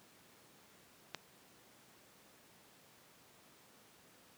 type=click; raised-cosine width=0.2 ms; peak=-22 dBFS; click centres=1.147 s; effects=pink hiss -63 dBFS RMS until 4.37 s + high-pass 150 Hz 12 dB/octave